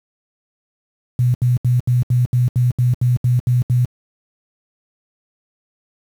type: tone bursts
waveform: sine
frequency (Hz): 123.47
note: B2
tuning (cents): 0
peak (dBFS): -11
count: 12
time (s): 1.19-3.848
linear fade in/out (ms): 0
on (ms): 150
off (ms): 78
effects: high-pass 80 Hz 12 dB/octave + 7-bit